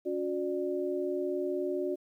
sine tone cluster, 283.9 / 363.8 / 592 Hz, C#4 / F#4 / D5, +41 / -29 / +14 cents, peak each -37 / -31 / -36 dBFS, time 0.05-1.96 s, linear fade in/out 20 ms, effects 11-bit

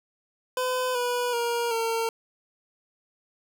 25% pulse tone with pitch steps, 507 / 489.2 / 472 / 455.4 Hz, B4 / B4 / A#4 / A#4, +45 / -16 / +22 / -40 cents, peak -21 dBFS, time 0.57-2.09 s, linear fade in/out 2 ms, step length 380 ms, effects none

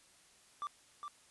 triangle tone with echo, 1174.7 Hz, D6, in tune, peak -35 dBFS, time 0.62-0.67 s, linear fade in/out 0 ms, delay 410 ms, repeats 1, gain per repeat -5 dB, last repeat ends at 1.08 s, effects white hiss -64 dBFS RMS until 1.3 s + resampled to 24000 Hz

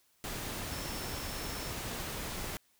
sine tone in noise, 5360 Hz, E8, 28 cents sharp, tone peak -48 dBFS, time 0.72-1.71 s, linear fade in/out 0 ms, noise pink, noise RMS -39 dBFS, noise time 0.24-2.57 s, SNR -12 dB, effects white hiss -70 dBFS RMS until 2.79 s

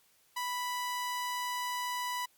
sawtooth tone, 987.8 Hz, B5, in tune, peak -29 dBFS, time 0.36-2.26 s, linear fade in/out 10 ms, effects white hiss -67 dBFS RMS until 2.37 s + MP3 96 kbps

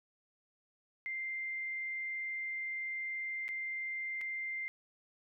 sine tone with dropouts, 2093 Hz, C7, in tune, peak -36 dBFS, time 1.06-4.68 s, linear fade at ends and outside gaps 0 ms, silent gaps 3.481-3.489 / 4.211-4.214 s, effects none

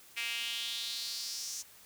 sawtooth tone with high-pass filter sweep, 233.1 Hz, A#3, in tune, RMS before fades -38 dBFS, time 0.16-1.63 s, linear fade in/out 20 ms, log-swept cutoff 2400 to 6300 Hz, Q 3.9, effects white hiss -57 dBFS RMS until 1.85 s

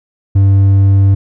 sine tone with hard clipping, 98 Hz, G2, in tune, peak -6 dBFS, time 0.35-1.15 s, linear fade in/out 10 ms, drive 3 dB, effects none

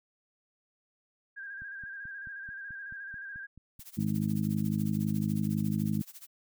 sine tone with vibrato, 1604 Hz, G6, 39 cents sharp, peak -39 dBFS, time 1.36-3.47 s, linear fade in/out 20 ms, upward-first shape square, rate 14 Hz, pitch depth 37 cents each way
click train, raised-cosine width 5 ms, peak -39 dBFS, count 11, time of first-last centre 1.62-3.794 s, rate 4.6 Hz
blue noise with tremolo, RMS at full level -46 dBFS, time 3.79-6.27 s, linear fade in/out 10 ms, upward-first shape sine, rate 14 Hz, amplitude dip 90%
harmonic tone, 51.91 Hz, G#1, in tune, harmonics 2 / 3 / 4 / 5 / 6, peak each -36 / -32 / -30 / -40 / -40 dBFS, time 3.97-6.02 s, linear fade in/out 10 ms
effects none

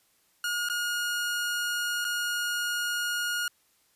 sawtooth tone with dropouts, 1433 Hz, F6, 44 cents sharp, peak -24 dBFS, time 0.44-3.48 s, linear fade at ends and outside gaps 2 ms, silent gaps 0.688-0.698 / 2.045-2.049 s, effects white hiss -67 dBFS RMS until 3.95 s + resampled to 32000 Hz

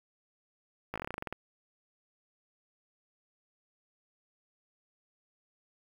slowing click train, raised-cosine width 0.5 ms, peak -21 dBFS, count 13, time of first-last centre 0.94-1.326 s, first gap 17 ms, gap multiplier 1.11, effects 8-bit

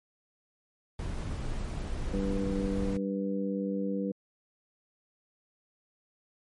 brown noise, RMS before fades -34 dBFS, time 0.99-2.97 s, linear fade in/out 2 ms
harmonic tone, 98 Hz, G2, in tune, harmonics 2 / 3 / 4 / 5, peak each -31 / -35 / -43 / -35 dBFS, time 2.13-4.12 s, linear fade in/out 5 ms
effects MP3 48 kbps

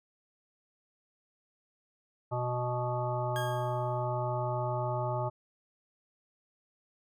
harmonic tone, 123.47 Hz, B2, in tune, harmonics 1 / 3 / 5 / 7 / 9 / 10, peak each -33 / -40 / -35 / -36 / -42 / -43 dBFS, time 2.31-5.3 s, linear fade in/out 20 ms
30% pulse tone with exponential decay, 1628 Hz, G#6, 35 cents flat, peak -32 dBFS, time 3.36-4.05 s, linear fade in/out 0 ms, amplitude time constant 150 ms
effects none

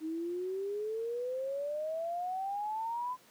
sine exponential sweep, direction up, 311.1 to 1020 Hz, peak -33 dBFS, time 0-3.17 s, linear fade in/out 50 ms, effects pink hiss -61 dBFS RMS until 3.3 s + high-pass 200 Hz 12 dB/octave

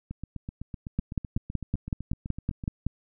two click trains, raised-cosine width 5 ms, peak -23 / -14 dBFS, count 21 / 11, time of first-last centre 0.11-2.638 / 0.99-2.866 s, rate 7.91 / 5.33 Hz, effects none

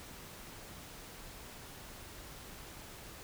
silence, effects pink hiss -50 dBFS RMS until 3.23 s

